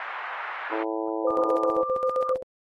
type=band-pass noise; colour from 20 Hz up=pink; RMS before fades=-34 dBFS; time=0-0.83 s; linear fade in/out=2 ms; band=860 to 2000 Hz; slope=24 dB/octave
type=harmonic tone; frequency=110 Hz; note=A2; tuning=in tune; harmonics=3 / 4 / 5 / 6 / 7 / 8 / 9; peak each=-30 / -32 / -34 / -36 / -37 / -38 / -39 dBFS; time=0.71-1.83 s; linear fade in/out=20 ms
type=tone with tremolo; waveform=sine; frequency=516 Hz; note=C5; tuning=24 cents flat; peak=-21 dBFS; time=1.24-2.43 s; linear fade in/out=10 ms; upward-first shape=square; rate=7.6 Hz; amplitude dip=75%
type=tone with vibrato; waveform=sine; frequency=1195 Hz; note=D6; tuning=30 cents sharp; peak=-28 dBFS; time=1.27-2.33 s; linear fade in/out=5 ms; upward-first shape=triangle; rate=1.4 Hz; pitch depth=22 cents each way
effects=AAC 32 kbps